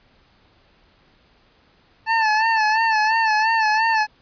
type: tone with vibrato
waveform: 25% pulse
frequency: 880 Hz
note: A5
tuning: in tune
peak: -12 dBFS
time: 2.06-4.07 s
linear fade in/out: 50 ms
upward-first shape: sine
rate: 2.9 Hz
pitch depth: 59 cents each way
effects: pink hiss -57 dBFS RMS until 4.21 s + resampled to 11025 Hz